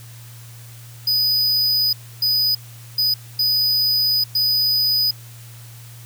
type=tone bursts at uneven times; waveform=square; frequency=4978 Hz; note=D#8; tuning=in tune; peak=-16 dBFS; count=5; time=1.07-1.93 / 2.22-2.55 / 2.98-3.14 / 3.39-4.24 / 4.35-5.11 s; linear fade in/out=5 ms; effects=added 117 Hz sine -38 dBFS peak until 6.05 s + white hiss -45 dBFS RMS until 6.05 s